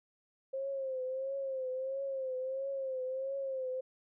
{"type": "tone with vibrato", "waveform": "sine", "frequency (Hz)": 530, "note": "C5", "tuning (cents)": 22, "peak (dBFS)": -34, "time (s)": [0.53, 3.81], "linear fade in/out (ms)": 10, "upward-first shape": "triangle", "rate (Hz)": 1.5, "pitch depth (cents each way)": 72, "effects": []}